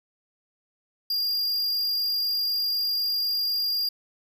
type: tone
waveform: square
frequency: 4808 Hz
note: D8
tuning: 40 cents sharp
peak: -24 dBFS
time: 1.1-3.89 s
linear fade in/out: 5 ms
effects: none